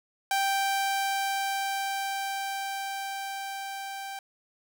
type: tone with level ramp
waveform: sawtooth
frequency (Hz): 784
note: G5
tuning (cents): 0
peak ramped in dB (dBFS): -20 to -32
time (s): 0.31-4.19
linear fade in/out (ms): 2
effects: none